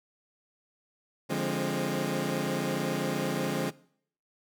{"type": "chord", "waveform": "20% pulse", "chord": "D half-diminished seventh", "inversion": "none", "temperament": "equal with one note detuned", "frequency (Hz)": [146.83, 174.61, 207.7, 264.7], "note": ["D3", "F3", "Ab3", "C4"], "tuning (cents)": [0, 0, 0, 20], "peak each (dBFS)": -29, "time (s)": [1.29, 3.71], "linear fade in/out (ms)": 20, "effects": ["noise-tail reverb RT60 0.6 s tail -21 dB re dry"]}